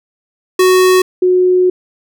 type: tone pair in turn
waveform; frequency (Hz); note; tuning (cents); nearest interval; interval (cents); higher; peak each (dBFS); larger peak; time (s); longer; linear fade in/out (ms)
square / sine; 370 / 365.1; F#4 / F#4; 0 / -23; unison; 23; first; -7; neither; 0.59-1.02 / 1.22-1.7; second; 5
effects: none